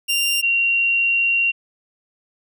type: tone pair in turn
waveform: sawtooth / sine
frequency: 2784 / 2755 Hz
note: F7 / F7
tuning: -6 / -24 cents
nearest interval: unison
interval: 18 cents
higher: first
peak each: -14 / -15 dBFS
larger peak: first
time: 0.08-0.42 / 0.42-1.52 s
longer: second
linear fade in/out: 20 ms
effects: none